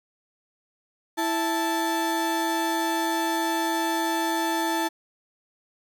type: tone pair together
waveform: 35% pulse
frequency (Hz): 329.6 / 880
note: E4 / A5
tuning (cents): 0 / 0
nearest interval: octave + perfect fourth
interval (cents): 1700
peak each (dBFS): -25 / -24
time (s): 1.17-4.89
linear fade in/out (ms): 20
effects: none